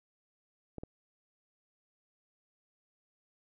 clicks, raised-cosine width 2 ms, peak -27 / -28 dBFS, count 2, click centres 0.783 / 0.835 s, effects none

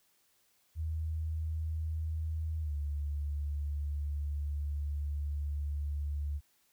sine tone with pitch glide, 79.3 to 72.72 Hz, D#2 to D2, +33 to -16 cents, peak -32 dBFS, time 0.75-6.41 s, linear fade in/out 50 ms, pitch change -149 cents, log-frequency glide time 2.61-2.73 s, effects white hiss -71 dBFS RMS until 6.72 s

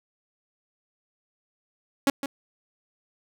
sawtooth tone with echo, 277.2 Hz, C#4, in tune, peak -14 dBFS, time 2.07-2.1 s, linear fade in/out 2 ms, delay 160 ms, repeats 1, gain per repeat -10 dB, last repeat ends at 2.26 s, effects none

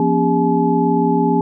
sine tone cluster, 173.5 / 240.2 / 278.3 / 404.8 / 855 Hz, F3 / B3 / C#4 / G#4 / A5, -11 / -48 / +7 / -44 / -50 cents, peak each -19 dBFS, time 0-1.41 s, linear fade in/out 2 ms, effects none

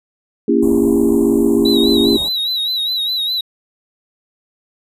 sine chord, A# diminished seventh, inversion none, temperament just, 233.1 / 279.7 / 335.6 / 402.8 Hz, A#3 / C#4 / E4 / G4, 0 / +16 / +31 / +47 cents, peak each -16 dBFS, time 0.48-2.17 s, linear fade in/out 5 ms
pink band-stop noise, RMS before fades -29 dBFS, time 0.62-2.29 s, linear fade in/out 10 ms, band 1100 to 7100 Hz, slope 96 dB/octave
triangle tone with vibrato, 3885 Hz, B7, 29 cents flat, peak -15 dBFS, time 1.65-3.41 s, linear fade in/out 5 ms, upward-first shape sine, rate 4.9 Hz, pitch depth 71 cents each way
effects resampled to 32000 Hz

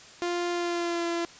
sawtooth tone with pitch glide, 349.2 to 340 Hz, F4 to F4, 0 to -46 cents, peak -23 dBFS, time 0.22-1.25 s, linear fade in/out 0 ms, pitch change -46 cents, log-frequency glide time 0.51-1.06 s, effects white hiss -49 dBFS RMS until 1.39 s + resampled to 16000 Hz

